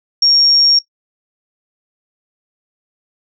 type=tone; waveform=sine; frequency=5550 Hz; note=F8; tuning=12 cents flat; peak=-8 dBFS; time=0.22-0.79 s; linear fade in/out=5 ms; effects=noise-tail reverb RT60 0.1 s tail -17 dB re dry